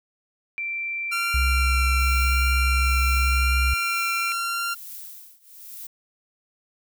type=tone with pitch glide; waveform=sine; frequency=2349 to 2365 Hz; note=D7 to D7; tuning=0 to +12 cents; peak=-26 dBFS; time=0.58-4.32 s; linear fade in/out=0 ms; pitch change=+12 cents; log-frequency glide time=2.43-3.57 s
type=tone with vibrato; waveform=sawtooth; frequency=1373 Hz; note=F6; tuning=30 cents flat; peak=-21 dBFS; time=1.11-4.75 s; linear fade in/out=20 ms; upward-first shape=triangle; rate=0.91 Hz; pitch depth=15 cents each way
type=tone; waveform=sine; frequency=65.41 Hz; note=C2; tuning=in tune; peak=-19 dBFS; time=1.34-3.74 s; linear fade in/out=5 ms
type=noise with tremolo; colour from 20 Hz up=violet; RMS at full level=-37 dBFS; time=1.99-5.87 s; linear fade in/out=5 ms; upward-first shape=triangle; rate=1.1 Hz; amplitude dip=95%
effects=none